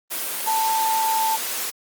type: tone in noise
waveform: sine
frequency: 888 Hz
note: A5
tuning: 16 cents sharp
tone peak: -19 dBFS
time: 0.46-1.37 s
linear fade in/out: 20 ms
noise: white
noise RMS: -27 dBFS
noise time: 0.1-1.71 s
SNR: +5 dB
effects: high-pass 300 Hz 12 dB/octave + Opus 32 kbps

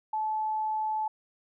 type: tone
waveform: sine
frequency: 866 Hz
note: A5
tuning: 28 cents flat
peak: -27 dBFS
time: 0.13-1.08 s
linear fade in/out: 5 ms
effects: none

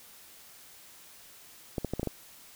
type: clicks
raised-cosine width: 2 ms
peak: -17 dBFS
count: 6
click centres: 1.782 / 1.847 / 1.936 / 1.996 / 2.031 / 2.073 s
effects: white hiss -53 dBFS RMS until 2.55 s

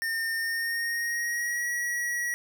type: tone with pitch glide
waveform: square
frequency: 1818 to 1918.3 Hz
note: A#6 to A#6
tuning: -44 to +49 cents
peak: -28 dBFS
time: 0.02-2.34 s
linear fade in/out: 0 ms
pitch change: +93 cents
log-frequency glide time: 0.38-1.67 s
effects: none

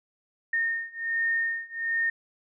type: beating tone pair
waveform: sine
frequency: 1832 / 1833.3 Hz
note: A#6 / A#6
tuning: -31 / -29 cents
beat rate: 1.3 Hz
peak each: -29 / -28 dBFS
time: 0.53-2.1 s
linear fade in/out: 5 ms
effects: none

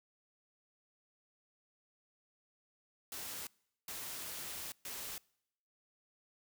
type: noise bursts at uneven times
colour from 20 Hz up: white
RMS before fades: -44 dBFS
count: 3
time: 3.12-3.47 / 3.88-4.72 / 4.85-5.18 s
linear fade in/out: 2 ms
effects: noise-tail reverb RT60 0.8 s tail -26 dB re dry

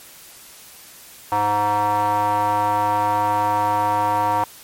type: tone with band-pass filter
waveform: square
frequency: 103.83 Hz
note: G#2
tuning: in tune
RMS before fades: -19 dBFS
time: 1.32-4.44 s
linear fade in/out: 0 ms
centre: 910 Hz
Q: 5.6
effects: white hiss -43 dBFS RMS until 4.63 s + MP3 64 kbps

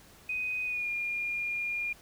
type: tone with pitch glide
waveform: sine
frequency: 2500 to 2415 Hz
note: D#7 to D7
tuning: +8 to +48 cents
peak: -30 dBFS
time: 0.29-1.93 s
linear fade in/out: 5 ms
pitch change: -60 cents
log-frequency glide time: 0.64-0.89 s
effects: pink hiss -56 dBFS RMS until 2.01 s

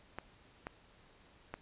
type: clicks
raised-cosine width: 0.5 ms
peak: -25 dBFS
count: 3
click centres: 0.186 / 0.669 / 1.54 s
effects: pink hiss -63 dBFS RMS until 1.61 s + resampled to 8000 Hz

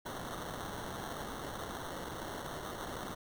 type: noise with sample-and-hold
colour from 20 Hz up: blue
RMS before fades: -42 dBFS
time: 0.05-3.15 s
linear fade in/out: 10 ms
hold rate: 2450 Hz
effects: none

